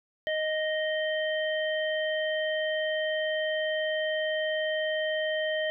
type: harmonic tone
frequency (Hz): 622.3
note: D#5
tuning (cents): 0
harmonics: 1 / 3 / 5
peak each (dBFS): -28 / -32 / -36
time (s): 0.27-5.7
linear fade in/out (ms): 0
effects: none